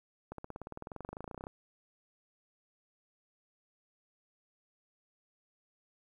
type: accelerating click train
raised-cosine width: 1 ms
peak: -28 dBFS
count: 27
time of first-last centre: 0.32-1.469 s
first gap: 63 ms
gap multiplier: 0.97
effects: 11-bit